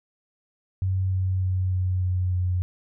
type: tone with pitch steps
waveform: sine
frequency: 94.3 / 93.54 / 92.79 / 92.04 / 91.3 / 90.56 Hz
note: F#2 / F#2 / F#2 / F#2 / F#2 / F#2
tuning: +33 / +19 / +5 / -9 / -23 / -37 cents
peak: -21 dBFS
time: 0.82-2.62 s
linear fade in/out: 0 ms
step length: 300 ms
effects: none